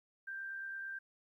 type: tone with amplitude modulation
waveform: sine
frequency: 1577 Hz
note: G6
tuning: 10 cents sharp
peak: -39 dBFS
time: 0.27-0.99 s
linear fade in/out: 10 ms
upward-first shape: sine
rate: 69.1 Hz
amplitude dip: 30%
effects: 13-bit